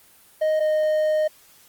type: tone pair in turn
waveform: triangle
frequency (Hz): 622.3 / 617.3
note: D#5 / D#5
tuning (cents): 0 / -14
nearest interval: unison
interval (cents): 14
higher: first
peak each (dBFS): -16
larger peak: neither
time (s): 0.41-0.6 / 0.6-1.28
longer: second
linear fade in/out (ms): 10
effects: white hiss -53 dBFS RMS until 1.68 s + Opus 24 kbps